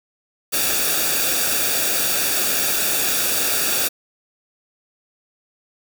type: noise with comb filter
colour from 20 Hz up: white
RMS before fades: -20 dBFS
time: 0.52-3.89 s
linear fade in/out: 20 ms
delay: 0.97 ms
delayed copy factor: -0.65
effects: none